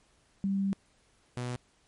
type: tone pair in turn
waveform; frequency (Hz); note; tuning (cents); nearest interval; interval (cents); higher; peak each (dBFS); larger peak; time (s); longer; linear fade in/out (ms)
sine / sawtooth; 195.8 / 123.35; G3 / B2; -2 / -2; minor sixth; 800; first; -26 / -29; first; 0.44-0.73 / 1.37-1.56; first; 0
effects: pink hiss -67 dBFS RMS until 1.87 s + MP3 48 kbps